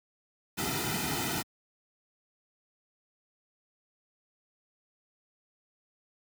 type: noise with comb filter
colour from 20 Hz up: pink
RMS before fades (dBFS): -32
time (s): 0.57-1.43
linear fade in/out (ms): 20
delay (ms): 1.8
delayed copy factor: -0.95
effects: high-pass 80 Hz 12 dB/octave